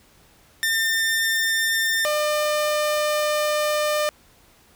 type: tone pair in turn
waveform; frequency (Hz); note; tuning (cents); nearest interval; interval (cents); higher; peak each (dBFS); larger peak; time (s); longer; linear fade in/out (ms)
sawtooth; 1802 / 601.3; A6 / D5; +41 / +41; octave + perfect fifth; 1900; first; -16; neither; 0.63-2.05 / 2.05-4.09; second; 0
effects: pink hiss -55 dBFS RMS until 4.75 s